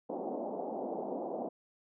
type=band-pass noise; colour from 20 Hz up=white; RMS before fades=-38 dBFS; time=0.09-1.49 s; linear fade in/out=10 ms; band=200 to 800 Hz; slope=48 dB/octave; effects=none